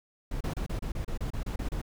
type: noise bursts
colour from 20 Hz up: brown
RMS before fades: -32 dBFS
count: 12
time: 0.31-1.816 s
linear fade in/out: 5 ms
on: 98 ms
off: 30 ms
effects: none